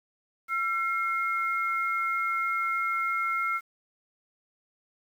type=tone pair together; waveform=sine; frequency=1351.6 / 2143 Hz; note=E6 / C7; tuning=+43 / +41 cents; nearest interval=minor sixth; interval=798 cents; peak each=-27 / -30 dBFS; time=0.48-3.61 s; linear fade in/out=50 ms; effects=9-bit